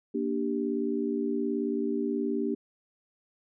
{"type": "chord", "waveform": "sine", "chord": "G minor", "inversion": "first", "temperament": "just", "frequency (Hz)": [235.2, 294, 392], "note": ["Bb3", "D4", "G4"], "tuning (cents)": [16, 2, 0], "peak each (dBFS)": -31, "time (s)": [0.14, 2.55], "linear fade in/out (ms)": 10, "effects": []}